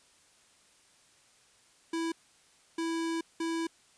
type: tone bursts at uneven times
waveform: square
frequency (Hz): 329.6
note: E4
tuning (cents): 0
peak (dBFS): -31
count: 3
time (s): 1.93-2.12 / 2.78-3.21 / 3.4-3.67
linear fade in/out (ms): 5
effects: white hiss -63 dBFS RMS until 3.97 s + resampled to 22050 Hz